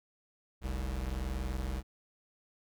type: tone pair together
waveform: square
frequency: 43.48 / 64.7 Hz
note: F1 / C2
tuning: -7 / -19 cents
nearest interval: perfect fifth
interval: 688 cents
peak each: -38 / -36 dBFS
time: 0.61-1.83 s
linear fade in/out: 50 ms
effects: none